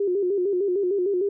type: tone with vibrato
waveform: sine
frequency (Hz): 380.2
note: F#4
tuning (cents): +47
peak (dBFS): -20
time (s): 0-1.29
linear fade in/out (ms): 5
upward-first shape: square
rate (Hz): 6.6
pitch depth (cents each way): 97
effects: none